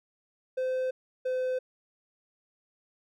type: tone pair in turn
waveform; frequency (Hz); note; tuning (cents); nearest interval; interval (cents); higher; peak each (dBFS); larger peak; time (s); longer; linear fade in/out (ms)
triangle; 515 / 511.4; C5 / C5; -28 / -40; unison; 12; first; -25; neither; 0.57-0.91 / 1.25-1.59; neither; 10
effects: none